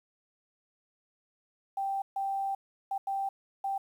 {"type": "tone bursts at uneven times", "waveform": "sine", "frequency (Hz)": 784, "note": "G5", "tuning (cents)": 0, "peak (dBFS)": -29, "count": 5, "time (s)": [[1.77, 2.02], [2.16, 2.55], [2.91, 2.98], [3.07, 3.29], [3.64, 3.78]], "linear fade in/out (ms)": 5, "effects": ["10-bit"]}